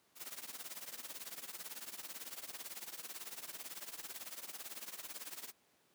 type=noise with tremolo; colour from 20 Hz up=white; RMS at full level=-44 dBFS; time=0.15-5.53 s; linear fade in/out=50 ms; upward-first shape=triangle; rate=18 Hz; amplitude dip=90%; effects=pink hiss -72 dBFS RMS until 5.94 s + high-pass 200 Hz 12 dB/octave